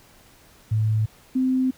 sine tone pair in turn, 108.8 / 258.8 Hz, A2 / C4, -19 / -19 cents, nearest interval octave + minor third, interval 1500 cents, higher second, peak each -18 dBFS, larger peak neither, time 0.71-1.06 / 1.35-1.71 s, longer second, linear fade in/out 10 ms, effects pink hiss -53 dBFS RMS until 1.77 s

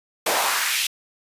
pink noise with high-pass filter sweep, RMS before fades -22 dBFS, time 0.26-0.87 s, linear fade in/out 5 ms, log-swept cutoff 470 to 3300 Hz, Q 1.7, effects resampled to 32000 Hz

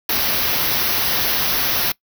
white band-stop noise, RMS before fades -19 dBFS, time 0.09-1.92 s, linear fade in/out 5 ms, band 6000 to 11000 Hz, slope 96 dB/octave, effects noise-tail reverb RT60 0.1 s tail -22 dB re dry

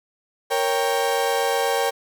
35% pulse chord, G diminished, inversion first, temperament equal with one note detuned, 466.2 / 554.4 / 788.1 Hz, Bb4 / Db5 / G5, 0 / 0 / +9 cents, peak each -22 / -23 / -22 dBFS, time 0.5-1.91 s, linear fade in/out 20 ms, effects none

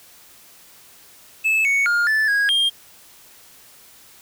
triangle tone with pitch steps, 2610 / 2222 / 1415 / 1750 / 1647 / 3211 Hz, E7 / C#7 / F6 / A6 / G#6 / G7, -18 / +4 / +22 / -10 / -15 / +41 cents, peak -14 dBFS, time 1.44-2.7 s, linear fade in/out 20 ms, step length 210 ms, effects white hiss -48 dBFS RMS until 4.21 s

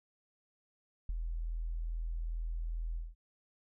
sine tone with ADSR envelope, 41.2 Hz, E1, in tune, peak -30 dBFS, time 1.09-3.15 s, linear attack 4 ms, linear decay 25 ms, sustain -4 dB, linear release 190 ms, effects none

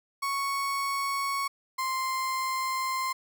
35% pulse tone pair in turn, 1108.7 / 1046.5 Hz, C#6 / C6, 0 / 0 cents, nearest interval minor second, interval 100 cents, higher first, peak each -26 dBFS, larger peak neither, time 0.22-1.48 / 1.78-3.13 s, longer second, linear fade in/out 10 ms, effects none

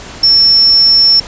sine tone, 5400 Hz, E8, 41 cents sharp, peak -4 dBFS, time 0.23-1.2 s, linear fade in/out 5 ms, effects pink hiss -29 dBFS RMS until 1.27 s + resampled to 16000 Hz

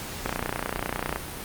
click train, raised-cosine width 0.5 ms, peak -11 dBFS, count 28, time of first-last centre 0.26-1.16 s, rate 30 Hz, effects pink hiss -36 dBFS RMS until 1.44 s + Opus 48 kbps

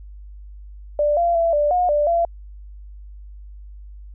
sine tone with pitch steps, 590 / 687 / 670 / 589 / 719 / 590 / 680 Hz, D5 / F5 / E5 / D5 / F#5 / D5 / F5, +8 / -29 / +28 / +5 / -50 / +8 / -46 cents, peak -15 dBFS, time 0.99-2.25 s, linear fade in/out 2 ms, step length 180 ms, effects added 50 Hz sine -36 dBFS peak until 4.14 s

